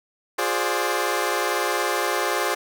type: chord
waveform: 15% pulse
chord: D half-diminished seventh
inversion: first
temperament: equal with one note detuned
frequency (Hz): 355.9 / 415.3 / 523.3 / 587.3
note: F4 / Ab4 / C5 / D5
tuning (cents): +33 / 0 / 0 / 0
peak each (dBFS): -21 / -20 / -21 / -22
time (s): 0.38-2.55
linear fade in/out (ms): 10
effects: none